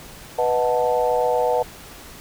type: chord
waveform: sine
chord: B dominant seventh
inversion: none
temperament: equal with one note detuned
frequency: 493.9 / 622.3 / 730.6 / 880 Hz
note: B4 / D#5 / F#5 / A5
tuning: 0 / 0 / -22 / 0 cents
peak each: -20 / -24 / -24 / -24 dBFS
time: 0.38-1.63 s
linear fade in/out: 10 ms
effects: pink hiss -41 dBFS RMS until 2.2 s